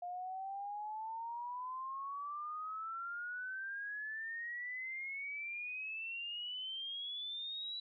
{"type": "exponential sweep", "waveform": "sine", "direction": "up", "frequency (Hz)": [703, 3951], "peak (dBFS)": -40, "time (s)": [0.02, 7.8], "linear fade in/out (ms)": 5, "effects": []}